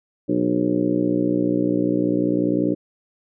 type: harmonic tone with a mistuned harmonic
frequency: 60.2 Hz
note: B1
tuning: 44 cents flat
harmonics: 2 / 3 / 4 / 5 / 6 / 7 / 8 / 9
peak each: -32 / -26 / -27 / -20 / -26 / -31 / -31 / -29 dBFS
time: 0.28-2.75 s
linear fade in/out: 20 ms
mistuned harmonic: 7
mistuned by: -62 cents
effects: none